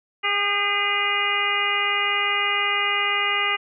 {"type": "harmonic tone with a mistuned harmonic", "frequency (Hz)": 407.2, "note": "G#4", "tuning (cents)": -34, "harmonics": [1, 2, 3, 4, 5, 6, 7], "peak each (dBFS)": [-34, -31, -26, -34, -24, -27, -26], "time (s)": [0.23, 3.57], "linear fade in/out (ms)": 20, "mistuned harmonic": 4, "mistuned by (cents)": -51, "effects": []}